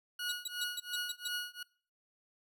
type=tone with tremolo; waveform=20% pulse; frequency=1452 Hz; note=F#6; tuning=33 cents flat; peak=-29 dBFS; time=0.19-1.63 s; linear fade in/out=5 ms; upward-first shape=triangle; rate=2.8 Hz; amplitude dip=100%
type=tone bursts; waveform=25% pulse; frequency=3904 Hz; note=B7; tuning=21 cents flat; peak=-32 dBFS; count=7; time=0.29-1.28 s; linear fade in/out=5 ms; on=30 ms; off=130 ms
effects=noise-tail reverb RT60 0.5 s tail -24 dB re dry